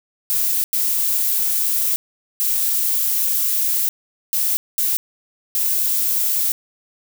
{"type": "noise bursts at uneven times", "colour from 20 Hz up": "violet", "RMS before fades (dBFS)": -19, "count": 6, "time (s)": [[0.3, 0.64], [0.73, 1.96], [2.4, 3.89], [4.33, 4.57], [4.78, 4.97], [5.55, 6.52]], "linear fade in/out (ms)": 0, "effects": []}